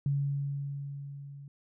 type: tone with level ramp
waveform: sine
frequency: 140.8 Hz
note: C#3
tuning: 27 cents sharp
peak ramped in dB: -25 to -44 dBFS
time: 0.06-1.48 s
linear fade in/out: 2 ms
effects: none